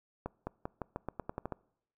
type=accelerating click train; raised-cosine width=1 ms; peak=-22 dBFS; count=11; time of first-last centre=0.26-1.523 s; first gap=210 ms; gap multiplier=0.88; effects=noise-tail reverb RT60 0.7 s tail -24 dB re dry